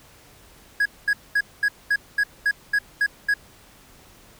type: tone bursts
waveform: triangle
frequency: 1661.2 Hz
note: G#6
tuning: in tune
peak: -15 dBFS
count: 10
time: 0.8-3.34 s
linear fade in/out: 5 ms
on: 56 ms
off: 220 ms
effects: pink hiss -51 dBFS RMS until 4.39 s